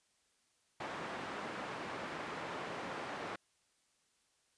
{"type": "band-pass noise", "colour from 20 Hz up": "white", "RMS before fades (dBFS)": -43, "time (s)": [0.8, 3.36], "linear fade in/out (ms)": 5, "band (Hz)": [150, 1400], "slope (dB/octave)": 12, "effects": ["white hiss -75 dBFS RMS until 4.57 s", "resampled to 22050 Hz"]}